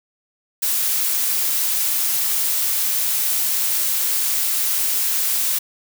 blue noise, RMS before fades -20 dBFS, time 0.62-5.59 s, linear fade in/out 10 ms, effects none

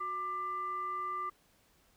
sine tone with frequency modulation, 1186 Hz, D6, 17 cents sharp, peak -34 dBFS, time 0-1.3 s, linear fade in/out 10 ms, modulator 818 Hz, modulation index 0.35, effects pink hiss -68 dBFS RMS until 1.96 s

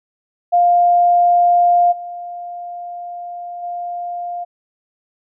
sine tone with level steps, 702 Hz, F5, 9 cents sharp, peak -9 / -26 / -22 dBFS, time 0.52-4.45 s, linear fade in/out 20 ms, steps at 1.91 / 3.62 s, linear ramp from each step 20 ms, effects none

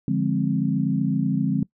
sine chord, D half-diminished seventh, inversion none, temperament equal with one note detuned, 146.83 / 174.61 / 207.7 / 263.3 Hz, D3 / F3 / Ab3 / C4, 0 / 0 / 0 / +11 cents, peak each -25 dBFS, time 0.08-1.63 s, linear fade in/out 2 ms, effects noise-tail reverb RT60 0.1 s tail -22 dB re dry

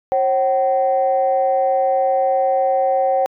sine tone pair together, 538.8 / 762 Hz, C#5 / G5, -49 / -49 cents, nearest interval tritone, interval 600 cents, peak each -16 dBFS, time 0.12-3.26 s, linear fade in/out 0 ms, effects tanh soft clip ceiling -7 dBFS

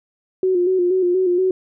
sine tone with vibrato, 364.1 Hz, F#4, 28 cents flat, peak -14 dBFS, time 0.43-1.51 s, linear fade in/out 2 ms, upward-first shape square, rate 4.2 Hz, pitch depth 47 cents each way, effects none

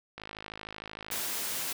click train, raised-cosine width 0.3 ms, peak -24 dBFS, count 55, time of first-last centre 0.18-1.197 s, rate 53.1 Hz
white high-pass noise, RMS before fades -34 dBFS, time 1.11-1.73 s, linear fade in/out 5 ms, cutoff 120 Hz, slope 12 dB/octave
effects none

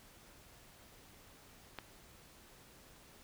click, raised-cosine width 0.3 ms, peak -26 dBFS, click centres 1.787 s, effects pink hiss -60 dBFS RMS until 3.23 s

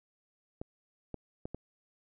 clicks, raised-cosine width 2 ms, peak -25 dBFS, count 4, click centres 0.615 / 1.143 / 1.455 / 1.546 s, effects none

